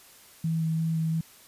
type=tone with vibrato; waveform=sine; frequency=161.7 Hz; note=E3; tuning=33 cents flat; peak=-24 dBFS; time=0.44-1.21 s; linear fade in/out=5 ms; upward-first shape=square; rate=2.9 Hz; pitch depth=9 cents each way; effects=white hiss -53 dBFS RMS until 1.47 s + resampled to 32000 Hz